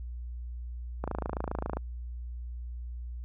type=click train; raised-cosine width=1 ms; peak=-18 dBFS; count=21; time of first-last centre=1.04-1.77 s; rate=27.4 Hz; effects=added 60 Hz sine -36 dBFS peak until 3.24 s